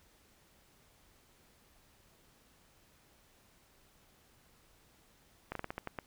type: slowing click train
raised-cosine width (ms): 0.5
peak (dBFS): -23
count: 8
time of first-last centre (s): 5.52-5.988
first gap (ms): 33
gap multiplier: 1.23
effects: pink hiss -66 dBFS RMS until 6.06 s